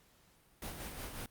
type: noise with tremolo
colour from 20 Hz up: pink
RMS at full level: -42 dBFS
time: 0.62-1.26 s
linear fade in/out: 2 ms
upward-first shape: sine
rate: 5.5 Hz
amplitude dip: 45%
effects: pink hiss -67 dBFS RMS until 1.3 s + Opus 48 kbps